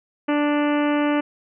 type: harmonic tone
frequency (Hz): 293.7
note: D4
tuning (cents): 0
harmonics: 1 / 2 / 3 / 4 / 5 / 6 / 7 / 8 / 9 / 10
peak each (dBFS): -19 / -25 / -29 / -31 / -33 / -35 / -36 / -37 / -38 / -39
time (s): 0.28-1.21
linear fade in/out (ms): 10
effects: none